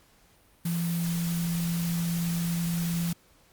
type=tone in noise; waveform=sine; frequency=169.6 Hz; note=E3; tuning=50 cents sharp; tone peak=-26 dBFS; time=0.65-3.13 s; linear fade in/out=5 ms; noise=white; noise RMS=-38 dBFS; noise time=0.65-3.13 s; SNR=+9 dB; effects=pink hiss -61 dBFS RMS until 3.52 s + Opus 48 kbps